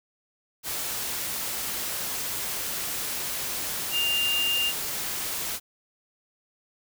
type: tone in noise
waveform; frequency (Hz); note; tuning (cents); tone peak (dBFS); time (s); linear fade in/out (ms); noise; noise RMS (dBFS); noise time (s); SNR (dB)
sine; 2801; F7; +4; -23; 3.91-4.73; 50; white; -31; 0.63-5.6; +5
effects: none